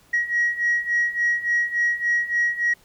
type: beating tone pair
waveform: sine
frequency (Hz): 1900 / 1903.5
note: A#6 / A#6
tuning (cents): +33 / +36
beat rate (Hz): 3.5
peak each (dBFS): -23 / -20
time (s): 0.13-2.74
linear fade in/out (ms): 10
effects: tanh soft clip ceiling -14 dBFS + pink hiss -56 dBFS RMS until 2.84 s